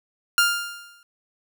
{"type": "tone with exponential decay", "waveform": "sawtooth", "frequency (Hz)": 1400, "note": "F6", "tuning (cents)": 4, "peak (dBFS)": -10, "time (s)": [0.38, 1.03], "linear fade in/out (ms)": 1, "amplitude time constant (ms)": 140, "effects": []}